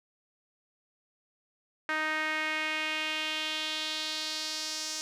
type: tone with band-pass filter sweep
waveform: sawtooth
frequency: 311.1 Hz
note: D#4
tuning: in tune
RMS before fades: -33 dBFS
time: 1.89-5.01 s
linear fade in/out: 0 ms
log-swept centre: 1700 to 5800 Hz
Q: 2.5
effects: none